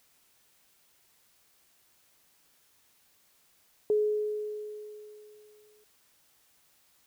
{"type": "tone with exponential decay", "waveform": "sine", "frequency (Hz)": 422.7, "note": "G#4", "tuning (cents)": 31, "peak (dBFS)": -21, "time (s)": [3.9, 5.84], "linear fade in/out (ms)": 1, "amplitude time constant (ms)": 420, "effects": ["white hiss -66 dBFS RMS until 7.06 s"]}